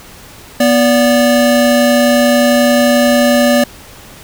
square tone pair together, 244.1 / 580 Hz, B3 / D5, -20 / -22 cents, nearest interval octave + minor third, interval 1498 cents, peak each -11 dBFS, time 0.6-3.64 s, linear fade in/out 5 ms, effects pink hiss -36 dBFS RMS until 4.23 s

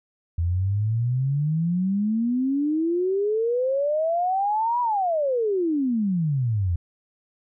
sine exponential two-way sweep, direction up then down, 82.41 to 987.8 to 82.41 Hz, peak -20 dBFS, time 0.38-6.76 s, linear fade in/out 5 ms, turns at 4.81 s, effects none

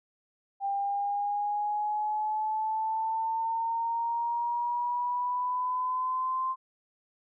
sine exponential sweep, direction up, 792 to 1046.5 Hz, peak -27 dBFS, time 0.6-6.56 s, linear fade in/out 50 ms, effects none

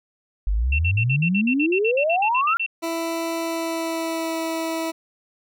sine exponential sweep, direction up, 46.25 to 1415 Hz, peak -18 dBFS, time 0.47-2.57 s, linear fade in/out 0 ms
sine tone bursts, 2700 Hz, E7, 41 cents sharp, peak -21 dBFS, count 16, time 0.72-2.663 s, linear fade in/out 5 ms, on 68 ms, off 57 ms
20% pulse tone with pitch glide, 331.1 to 326 Hz, E4 to E4, +8 to -19 cents, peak -19 dBFS, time 2.82-4.92 s, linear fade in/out 20 ms, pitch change -27 cents, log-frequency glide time 3.39-4.38 s
effects none

